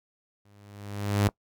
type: tone with exponential growth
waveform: sawtooth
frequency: 101.9 Hz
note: G#2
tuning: 32 cents flat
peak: -15 dBFS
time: 0.45-1.28 s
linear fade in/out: 5 ms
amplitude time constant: 180 ms
type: click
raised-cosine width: 1 ms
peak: -18 dBFS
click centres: 1.289 s
effects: noise-tail reverb RT60 0.1 s tail -21 dB re dry